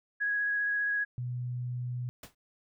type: tone with vibrato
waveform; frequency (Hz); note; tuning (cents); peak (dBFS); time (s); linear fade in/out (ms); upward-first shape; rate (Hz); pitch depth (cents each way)
sine; 1662; G#6; +1; -27; 0.2-1.05; 20; sine; 15; 11
type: tone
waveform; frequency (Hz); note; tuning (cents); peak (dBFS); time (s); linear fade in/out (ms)
sine; 123.47; B2; 0; -32; 1.18-2.09; 0
type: noise with exponential decay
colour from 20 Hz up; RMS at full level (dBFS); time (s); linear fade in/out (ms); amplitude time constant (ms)
pink; -41; 2.23-2.35; 5; 26
effects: none